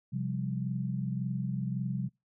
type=chord; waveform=sine; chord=C suspended fourth; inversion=none; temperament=just; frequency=130.81 / 174.42 / 196.22 Hz; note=C3 / F3 / G3; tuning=0 / -2 / +2 cents; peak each=-33 / -36 / -36 dBFS; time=0.12-2.09 s; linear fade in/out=20 ms; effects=noise-tail reverb RT60 0.2 s tail -22 dB re dry